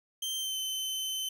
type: tone with pitch glide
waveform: sawtooth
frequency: 3138 to 3066 Hz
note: G7 to G7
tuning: +1 to -39 cents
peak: -29 dBFS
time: 0.22-1.29 s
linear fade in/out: 5 ms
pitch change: -40 cents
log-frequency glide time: 0.37-0.57 s
effects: none